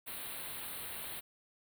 white band-stop noise, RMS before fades -43 dBFS, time 0.06-1.21 s, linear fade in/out 20 ms, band 4300 to 8600 Hz, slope 96 dB/octave, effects none

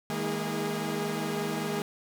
sawtooth tone cluster, 159.1 / 206.4 / 231.4 / 321.3 / 410.1 Hz, D#3 / G#3 / A#3 / E4 / G#4, +39 / -10 / -13 / -44 / -22 cents, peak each -32 / -32 / -32 / -37 / -30 dBFS, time 0.1-1.82 s, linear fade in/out 0 ms, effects none

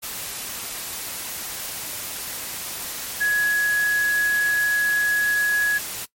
sine tone in noise, 1676 Hz, G#6, 15 cents sharp, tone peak -17 dBFS, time 3.2-5.79 s, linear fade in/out 20 ms, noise white, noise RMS -31 dBFS, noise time 0.02-6.06 s, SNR +11 dB, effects noise-tail reverb RT60 0.1 s tail -19 dB re dry + MP3 64 kbps

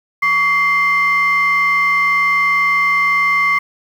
sine tone pair together, 1132 / 2093 Hz, C#6 / C7, +36 / 0 cents, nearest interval major seventh, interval 1064 cents, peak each -14 / -12 dBFS, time 0.22-3.59 s, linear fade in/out 10 ms, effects tanh soft clip ceiling -7 dBFS + 7-bit

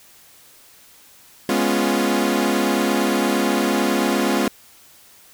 sawtooth chord, C# dominant seventh, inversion second, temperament equal with one note detuned, 207.7 / 246.9 / 275.7 / 349.2 Hz, G#3 / B3 / C#4 / E#4, 0 / 0 / -9 / 0 cents, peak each -19 dBFS, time 1.49-4.48 s, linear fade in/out 2 ms, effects white hiss -49 dBFS RMS until 5.33 s

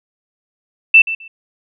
sine tone with echo, 2663 Hz, E7, 17 cents sharp, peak -3 dBFS, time 0.94-1.02 s, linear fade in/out 5 ms, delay 130 ms, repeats 2, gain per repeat -15 dB, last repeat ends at 1.28 s, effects none

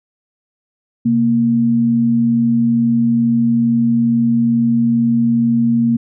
sine tone pair together, 130.82 / 233.1 Hz, C3 / A#3, 0 / 0 cents, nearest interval minor seventh, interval 1000 cents, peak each -22 / -11 dBFS, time 1.05-5.97 s, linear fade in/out 10 ms, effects none

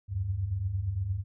sine tone cluster, 76.3 / 89.9 / 98.6 Hz, D#2 / F#2 / G2, -33 / -49 / +11 cents, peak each -37 / -38 / -29 dBFS, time 0.08-1.24 s, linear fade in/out 50 ms, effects none

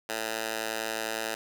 10% pulse tone with high-pass filter, 111.2 Hz, A2, 19 cents sharp, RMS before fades -33 dBFS, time 0.09-1.35 s, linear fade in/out 5 ms, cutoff 620 Hz, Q 0.53, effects none

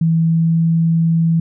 sine tone with pitch glide, 163.6 to 164.83 Hz, E3 to E3, -13 to 0 cents, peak -11 dBFS, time 0.01-1.4 s, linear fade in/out 5 ms, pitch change +13 cents, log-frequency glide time 0.15-0.61 s, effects none

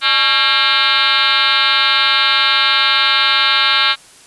sine tone with frequency modulation, 2637 Hz, E7, in tune, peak -10 dBFS, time 0.01-3.96 s, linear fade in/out 50 ms, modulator 255 Hz, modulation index 6, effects white hiss -43 dBFS RMS until 4.26 s + resampled to 24000 Hz

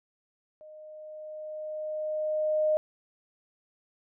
sine tone with level ramp, 616 Hz, D#5, 17 cents flat, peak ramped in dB -46 to -21 dBFS, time 0.61-2.77 s, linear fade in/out 0 ms, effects none

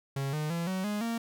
45% pulse tone with pitch steps, 137.3 / 152.34 / 169.04 / 187.56 / 208.1 / 230.9 Hz, C#3 / D#3 / E3 / F#3 / G#3 / A#3, -16 / -36 / +44 / +24 / +4 / -16 cents, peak -30 dBFS, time 0.16-1.18 s, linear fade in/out 5 ms, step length 170 ms, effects none

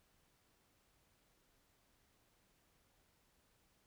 silence, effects pink hiss -75 dBFS RMS until 3.86 s

